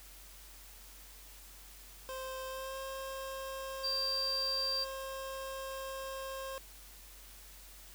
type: tone with pitch glide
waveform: 25% pulse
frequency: 523.3 to 534.6 Hz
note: C5 to C5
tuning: 0 to +37 cents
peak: -36 dBFS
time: 2.09-6.58 s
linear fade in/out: 0 ms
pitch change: +37 cents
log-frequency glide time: 2.48-2.79 s
type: tone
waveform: sine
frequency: 4699 Hz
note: D8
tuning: in tune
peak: -32 dBFS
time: 3.83-4.85 s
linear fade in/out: 20 ms
effects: added 47 Hz sine -55 dBFS peak until 7.94 s + white hiss -55 dBFS RMS until 7.94 s